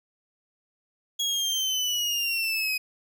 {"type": "linear sweep", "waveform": "30% pulse", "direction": "down", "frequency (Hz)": [3327, 2508], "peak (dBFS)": -22, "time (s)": [1.19, 2.78], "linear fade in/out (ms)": 10, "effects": []}